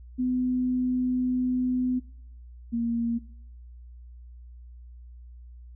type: tone pair in turn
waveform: sine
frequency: 252.2 / 233.2 Hz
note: B3 / A#3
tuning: +36 / +1 cents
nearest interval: minor second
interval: 135 cents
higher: first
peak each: -23 / -24 dBFS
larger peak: first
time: 0.18-2 / 2.72-3.19 s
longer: first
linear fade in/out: 20 ms
effects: noise-tail reverb RT60 0.7 s tail -21 dB re dry + added 60 Hz sine -43 dBFS peak until 5.75 s